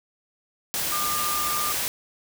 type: tone in noise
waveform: sine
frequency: 1200 Hz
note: D6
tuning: 37 cents sharp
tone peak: -27 dBFS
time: 0.92-1.72 s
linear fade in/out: 0 ms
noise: white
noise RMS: -27 dBFS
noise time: 0.74-1.88 s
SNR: -3 dB
effects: none